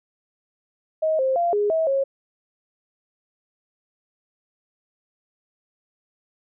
sine tone with pitch steps, 631 / 527 / 690 / 413.3 / 645 / 545 Hz, D#5 / C5 / F5 / G#4 / E5 / C#5, +24 / +12 / -21 / -8 / -38 / -29 cents, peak -18 dBFS, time 1.02-2.04 s, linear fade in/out 10 ms, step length 170 ms, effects none

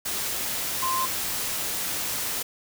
sine tone in noise, 1044 Hz, C6, 4 cents flat, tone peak -24 dBFS, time 0.82-1.06 s, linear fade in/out 10 ms, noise white, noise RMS -29 dBFS, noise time 0.05-2.43 s, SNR +2 dB, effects none

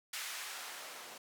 blue noise with band-pass filter sweep, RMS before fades -45 dBFS, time 0.13-1.18 s, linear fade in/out 5 ms, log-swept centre 1900 to 470 Hz, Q 0.8, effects none

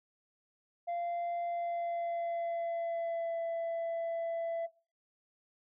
sine tone with pitch glide, 691 to 668.2 Hz, F5 to E5, -19 to +23 cents, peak -30 dBFS, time 0.87-4.67 s, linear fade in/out 20 ms, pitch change -58 cents, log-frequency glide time 1.45-3.38 s, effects noise-tail reverb RT60 0.3 s tail -19 dB re dry + tanh soft clip ceiling -32 dBFS

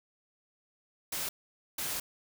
white noise bursts at uneven times, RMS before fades -35 dBFS, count 2, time 1.12-1.29 / 1.78-2 s, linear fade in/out 5 ms, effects none

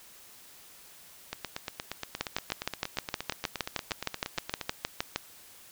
two click trains, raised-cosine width 0.2 ms, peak -16 / -11 dBFS, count 29 / 20, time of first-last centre 1.33-4.613 / 2.21-5.16 s, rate 8.53 / 6.44 Hz, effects white hiss -53 dBFS RMS until 5.71 s

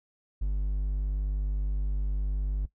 triangle tone, 49.67 Hz, G1, 24 cents sharp, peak -24 dBFS, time 0.41-2.66 s, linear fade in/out 10 ms, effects noise-tail reverb RT60 0.1 s tail -17 dB re dry

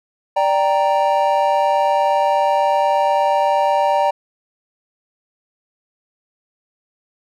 triangle chord, G minor, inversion second, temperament equal, 587.3 / 784 / 932.3 Hz, D5 / G5 / Bb5, 0 / 0 / 0 cents, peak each -16 dBFS, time 0.36-4.11 s, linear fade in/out 10 ms, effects none

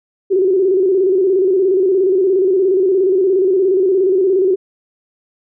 sine tone with vibrato, 378.3 Hz, F#4, 38 cents sharp, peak -10 dBFS, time 0.3-4.56 s, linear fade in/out 20 ms, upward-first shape square, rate 17 Hz, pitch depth 70 cents each way, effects none

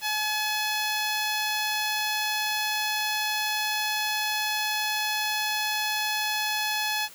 10% pulse tone, 852 Hz, G#5, 44 cents sharp, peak -17 dBFS, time 0.01-7.09 s, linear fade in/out 50 ms, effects white hiss -48 dBFS RMS until 7.14 s

